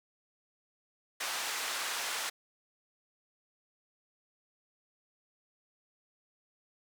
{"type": "band-pass noise", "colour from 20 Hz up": "pink", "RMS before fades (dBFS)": -36, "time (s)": [1.2, 2.3], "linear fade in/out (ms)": 10, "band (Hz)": [980, 10000], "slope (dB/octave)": 12, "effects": []}